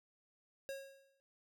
square tone with exponential decay, 545 Hz, C#5, 29 cents flat, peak -40 dBFS, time 0.69-1.2 s, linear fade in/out 0 ms, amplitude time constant 110 ms, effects none

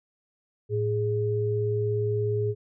sine tone pair together, 110.41 / 415.3 Hz, A2 / G#4, +6 / 0 cents, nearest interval octave + major seventh, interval 2294 cents, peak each -26 dBFS, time 0.69-2.55 s, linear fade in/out 50 ms, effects none

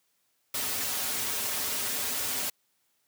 white noise with comb filter, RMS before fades -31 dBFS, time 0.54-2.5 s, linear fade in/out 5 ms, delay 5.9 ms, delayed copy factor -0.9, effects white hiss -73 dBFS RMS until 3.07 s + high-pass 100 Hz 12 dB/octave

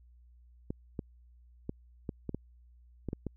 clicks, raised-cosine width 3 ms, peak -22 dBFS, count 9, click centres 0.705 / 0.992 / 1.694 / 2.092 / 2.293 / 2.346 / 3.087 / 3.131 / 3.267 s, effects added 60 Hz sine -56 dBFS peak until 3.36 s

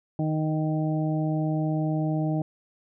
harmonic tone with a mistuned harmonic, 155.56 Hz, D#3, in tune, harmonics 1 / 2 / 3 / 4 / 5, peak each -25 / -28 / -43 / -34 / -37 dBFS, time 0.19-2.42 s, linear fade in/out 2 ms, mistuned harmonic 3, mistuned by +17 cents, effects none

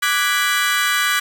30% pulse chord, G# half-diminished seventh, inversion second, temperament equal, 1174.7 / 1480 / 1661.2 / 1975.5 Hz, D6 / F#6 / G#6 / B6, 0 / 0 / 0 / 0 cents, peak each -19 dBFS, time 0.02-1.2 s, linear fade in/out 10 ms, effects none

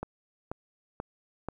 click train, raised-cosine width 1 ms, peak -20 dBFS, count 4, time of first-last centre 0.03-1.486 s, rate 2.06 Hz, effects 10-bit

